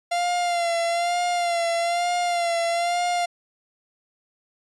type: tone with vibrato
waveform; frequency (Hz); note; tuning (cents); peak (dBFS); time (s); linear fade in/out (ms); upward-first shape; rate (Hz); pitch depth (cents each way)
45% pulse; 692; F5; -16; -21; 0.11-3.26; 10; sine; 1.1; 39
effects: resampled to 22050 Hz